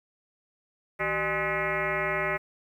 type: tone with frequency modulation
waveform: sine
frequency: 1270 Hz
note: D#6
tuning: 35 cents sharp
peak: -25 dBFS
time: 0.99-2.38 s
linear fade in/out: 20 ms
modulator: 222 Hz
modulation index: 4.5
effects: 10-bit